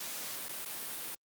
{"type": "noise with dropouts", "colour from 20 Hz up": "white", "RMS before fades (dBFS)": -40, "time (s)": [0, 1.15], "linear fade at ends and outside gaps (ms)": 5, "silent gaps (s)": [[0.486, 0.49], [0.651, 0.657]], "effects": ["high-pass 150 Hz 12 dB/octave", "Opus 48 kbps"]}